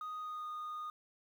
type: tone with pitch glide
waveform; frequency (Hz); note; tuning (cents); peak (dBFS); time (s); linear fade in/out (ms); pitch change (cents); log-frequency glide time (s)
sine; 1244.5 to 1230.2; D#6 to D#6; 0 to -20; -37; 0.01-0.9; 2; -20; 0.2-0.47
effects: tanh soft clip ceiling -39 dBFS + 11-bit